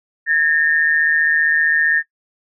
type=tone pair together; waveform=sine; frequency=1661.2 / 1816.5 Hz; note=G#6 / A#6; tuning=0 / -45 cents; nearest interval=major second; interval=155 cents; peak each=-18 / -14 dBFS; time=0.26-2.03 s; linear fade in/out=50 ms; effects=noise-tail reverb RT60 0.1 s tail -21 dB re dry